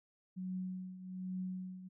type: tone with tremolo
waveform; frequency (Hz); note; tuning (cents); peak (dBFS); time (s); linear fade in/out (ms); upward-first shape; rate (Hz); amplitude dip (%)
sine; 185; F#3; 0; -36; 0.36-1.89; 20; triangle; 1.2; 75
effects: none